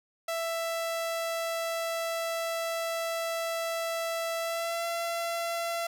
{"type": "tone with pitch glide", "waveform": "sawtooth", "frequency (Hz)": [663, 676.5], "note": ["E5", "E5"], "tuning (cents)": [10, 45], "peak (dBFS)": -26, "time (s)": [0.28, 5.87], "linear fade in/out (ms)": 5, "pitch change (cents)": 35, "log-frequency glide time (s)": [4.4, 4.85], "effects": []}